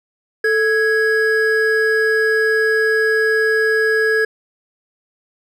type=tone pair together; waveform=triangle; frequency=440 / 1661.2 Hz; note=A4 / G#6; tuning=0 / 0 cents; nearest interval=octave + major seventh; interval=2300 cents; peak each=-14 dBFS; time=0.44-4.25 s; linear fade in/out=5 ms; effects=none